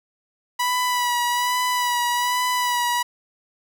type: tone with vibrato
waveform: sawtooth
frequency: 981 Hz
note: B5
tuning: 12 cents flat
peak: -16 dBFS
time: 0.59-3.03 s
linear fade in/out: 10 ms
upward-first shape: sine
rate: 1.2 Hz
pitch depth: 28 cents each way
effects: none